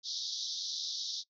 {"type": "band-pass noise", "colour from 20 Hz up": "pink", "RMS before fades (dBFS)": -38, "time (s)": [0.03, 1.24], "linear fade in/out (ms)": 50, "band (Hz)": [3500, 6000], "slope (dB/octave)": 96, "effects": ["noise-tail reverb RT60 0.1 s tail -20 dB re dry"]}